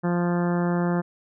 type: harmonic tone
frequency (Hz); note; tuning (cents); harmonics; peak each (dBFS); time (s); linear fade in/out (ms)
174.61; F3; 0; 1 / 2 / 3 / 4 / 5 / 6 / 7 / 8 / 9 / 10; -22 / -28 / -32 / -34 / -36 / -38 / -39 / -40 / -41 / -42; 0.03-1.02; 20
effects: none